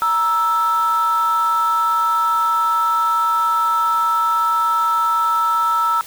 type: tone pair together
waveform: sine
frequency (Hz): 938 / 1320.4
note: A#5 / E6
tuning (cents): +11 / +2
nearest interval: tritone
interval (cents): 591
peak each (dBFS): -19 / -14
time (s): 0.02-6.01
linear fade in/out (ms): 0
effects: tanh soft clip ceiling -10 dBFS + white hiss -38 dBFS RMS until 6.06 s